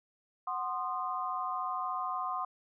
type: chord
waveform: sine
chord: C diminished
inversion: second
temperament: equal with one note detuned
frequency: 740 / 1046.5 / 1230.2 Hz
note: Gb5 / C6 / Eb6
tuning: 0 / 0 / -20 cents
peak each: -38 / -35 / -37 dBFS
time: 0.47-2.45 s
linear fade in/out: 5 ms
effects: none